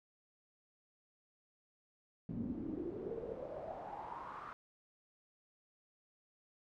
brown noise with band-pass filter sweep, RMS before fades -44 dBFS, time 2.29-4.53 s, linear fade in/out 0 ms, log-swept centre 220 to 1300 Hz, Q 6.3, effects none

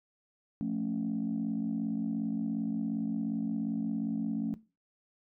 sine chord, F augmented, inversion none, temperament equal, 174.61 / 220 / 277.2 Hz, F3 / A3 / C#4, 0 / 0 / 0 cents, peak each -37 / -32 / -34 dBFS, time 0.61-4.54 s, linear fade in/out 0 ms, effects noise-tail reverb RT60 0.3 s tail -19 dB re dry + tanh soft clip ceiling -24 dBFS

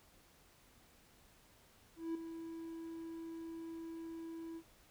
triangle tone with ADSR envelope, 328.9 Hz, E4, 4 cents flat, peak -33 dBFS, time 1.96-4.63 s, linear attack 190 ms, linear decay 4 ms, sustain -9 dB, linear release 62 ms, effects pink hiss -66 dBFS RMS until 4.9 s

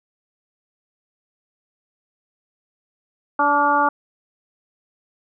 harmonic tone with a mistuned harmonic, 290 Hz, D4, 22 cents flat, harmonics 1 / 2 / 3 / 4 / 5, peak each -26 / -25 / -18 / -19 / -22 dBFS, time 3.39-3.89 s, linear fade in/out 5 ms, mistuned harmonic 5, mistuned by -36 cents, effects none

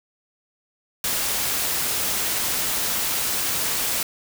white noise, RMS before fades -24 dBFS, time 1.04-4.03 s, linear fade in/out 2 ms, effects none

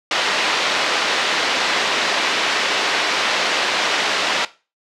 white band-pass noise, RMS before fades -19 dBFS, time 0.11-4.45 s, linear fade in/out 2 ms, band 350 to 3700 Hz, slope 12 dB/octave, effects noise-tail reverb RT60 0.3 s tail -17 dB re dry + low-pass 6000 Hz 12 dB/octave

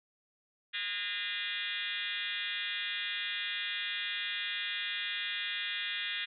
sine tone with frequency modulation, 2637 Hz, E7, in tune, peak -33 dBFS, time 0.73-6.26 s, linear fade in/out 20 ms, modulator 200 Hz, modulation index 5.2, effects none

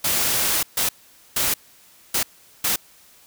white noise bursts at uneven times, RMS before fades -21 dBFS, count 5, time 0.04-0.63 / 0.77-0.89 / 1.36-1.54 / 2.14-2.23 / 2.64-2.76 s, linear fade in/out 5 ms, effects white hiss -52 dBFS RMS until 3.26 s

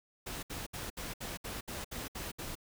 pink noise bursts, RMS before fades -41 dBFS, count 10, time 0.26-2.554 s, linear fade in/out 10 ms, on 170 ms, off 66 ms, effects none

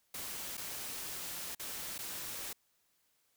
white noise with dropouts, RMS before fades -42 dBFS, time 0.14-2.53 s, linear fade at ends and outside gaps 5 ms, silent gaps 0.571-0.576 / 1.55-1.595 / 1.981-1.988 s, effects white hiss -75 dBFS RMS until 3.36 s

